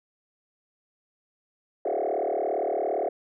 sine tone with frequency modulation, 550 Hz, C#5, 14 cents flat, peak -23 dBFS, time 1.85-3.09 s, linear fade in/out 5 ms, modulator 37.5 Hz, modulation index 5, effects tanh soft clip ceiling -20 dBFS

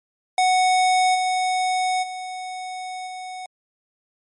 square tone with level steps, 740 Hz, F#5, in tune, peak -16 / -20 / -30 / -32 dBFS, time 0.38-3.46 s, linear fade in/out 2 ms, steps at 1.14 / 2.02 / 3.06 s, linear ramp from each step 20 ms, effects MP3 48 kbps

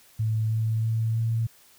sine tone with pitch steps, 110 / 111.21 / 112.44 / 113.68 Hz, A2 / A2 / A2 / A#2, 0 / +19 / +38 / -43 cents, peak -22 dBFS, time 0.19-1.47 s, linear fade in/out 10 ms, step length 320 ms, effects white hiss -56 dBFS RMS until 1.78 s

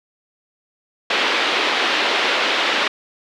white band-pass noise, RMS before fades -19 dBFS, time 1.1-2.88 s, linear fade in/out 5 ms, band 280 to 3600 Hz, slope 24 dB/octave, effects none

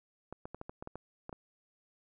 clicks, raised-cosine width 1 ms, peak -28 dBFS, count 10, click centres 0.326 / 0.455 / 0.546 / 0.614 / 0.695 / 0.825 / 0.874 / 0.956 / 1.294 / 1.328 s, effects none

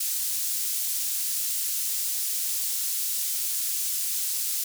pink high-pass noise, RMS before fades -28 dBFS, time 0-4.64 s, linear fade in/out 5 ms, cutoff 7100 Hz, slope 12 dB/octave, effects none

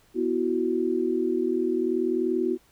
sine chord, B suspended fourth, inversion none, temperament equal, 246.9 / 329.6 / 370 Hz, B3 / E4 / F#4, 0 / 0 / 0 cents, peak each -29 / -27 / -25 dBFS, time 0.14-2.58 s, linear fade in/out 50 ms, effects pink hiss -61 dBFS RMS until 2.71 s

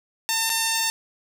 5% pulse tone with dropouts, 902 Hz, A5, 43 cents sharp, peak -9 dBFS, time 0.29-0.9 s, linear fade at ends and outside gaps 0 ms, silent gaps 0.495-0.5 s, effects none

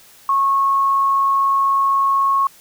sine tone, 1096 Hz, C#6, 20 cents flat, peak -13 dBFS, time 0.29-2.47 s, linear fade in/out 2 ms, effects white hiss -47 dBFS RMS until 2.6 s

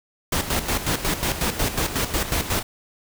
pink noise with tremolo, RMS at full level -22 dBFS, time 0.32-2.63 s, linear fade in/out 5 ms, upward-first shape square, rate 5.5 Hz, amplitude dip 65%, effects none

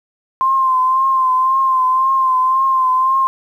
sine tone with vibrato, 1046.5 Hz, C6, in tune, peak -11 dBFS, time 0.41-3.27 s, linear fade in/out 0 ms, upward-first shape triangle, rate 1.9 Hz, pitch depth 44 cents each way, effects 8-bit

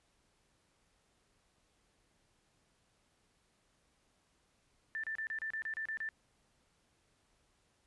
sine tone bursts, 1774 Hz, A6, 14 cents sharp, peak -36 dBFS, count 10, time 4.95-6.089 s, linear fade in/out 0 ms, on 86 ms, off 31 ms, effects pink hiss -74 dBFS RMS until 7.86 s + resampled to 24000 Hz

